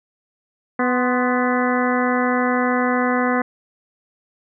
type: harmonic tone with a mistuned harmonic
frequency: 248.7 Hz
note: B3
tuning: 12 cents sharp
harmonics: 1 / 2 / 3 / 4 / 5 / 6 / 7 / 8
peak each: -20 / -23 / -25 / -26 / -27 / -28 / -28 / -29 dBFS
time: 0.79-3.42 s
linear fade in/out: 5 ms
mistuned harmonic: 4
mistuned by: +79 cents
effects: none